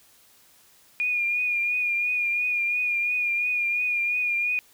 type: tone with vibrato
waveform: sine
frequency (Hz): 2435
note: D#7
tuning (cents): -38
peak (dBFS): -22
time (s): 1-4.59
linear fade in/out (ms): 0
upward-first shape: triangle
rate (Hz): 2.9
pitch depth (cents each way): 41
effects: white hiss -57 dBFS RMS until 4.73 s